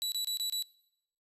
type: tone bursts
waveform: sawtooth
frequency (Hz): 3939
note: B7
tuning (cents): -5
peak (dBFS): -28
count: 5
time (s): 0.02-0.624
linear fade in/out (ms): 0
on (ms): 100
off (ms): 26
effects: noise-tail reverb RT60 0.8 s tail -22 dB re dry + resampled to 32000 Hz